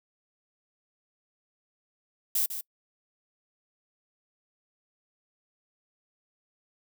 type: noise with echo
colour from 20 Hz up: violet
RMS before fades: -26 dBFS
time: 2.35-2.46 s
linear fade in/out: 5 ms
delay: 150 ms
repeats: 1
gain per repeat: -9 dB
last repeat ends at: 2.61 s
effects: noise-tail reverb RT60 0.1 s tail -26 dB re dry